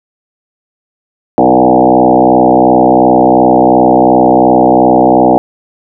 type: tone with frequency modulation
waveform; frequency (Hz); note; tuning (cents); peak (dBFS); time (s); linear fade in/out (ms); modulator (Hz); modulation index
sine; 523.3; C5; 0; -3; 1.38-5.38; 0; 62.8; 4.8
effects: none